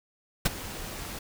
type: noise with ADSR envelope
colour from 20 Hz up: pink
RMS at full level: -21 dBFS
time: 0.45-1.19 s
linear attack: 8 ms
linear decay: 23 ms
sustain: -17 dB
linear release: 5 ms
effects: none